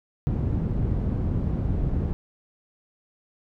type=low-pass noise; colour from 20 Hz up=white; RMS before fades=-25 dBFS; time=0.27-2.13 s; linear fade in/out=0 ms; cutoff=140 Hz; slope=12 dB/octave; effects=none